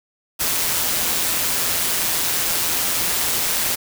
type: noise with amplitude modulation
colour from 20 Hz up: white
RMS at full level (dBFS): -19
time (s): 0.39-3.76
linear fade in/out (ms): 20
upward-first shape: sine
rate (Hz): 169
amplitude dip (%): 40
effects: none